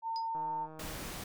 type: tone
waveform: sine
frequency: 906 Hz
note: A#5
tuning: 50 cents flat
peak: -33 dBFS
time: 0.02-0.68 s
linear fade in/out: 50 ms
type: tone with exponential decay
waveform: sine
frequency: 4978 Hz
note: D#8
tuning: in tune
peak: -37 dBFS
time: 0.16-0.28 s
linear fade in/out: 0 ms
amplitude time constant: 26 ms
type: click train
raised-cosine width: 1 ms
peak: -36 dBFS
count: 96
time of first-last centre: 0.35-0.955 s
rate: 157 Hz
type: noise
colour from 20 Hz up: pink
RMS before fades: -42 dBFS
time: 0.79-1.24 s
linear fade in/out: 5 ms
effects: none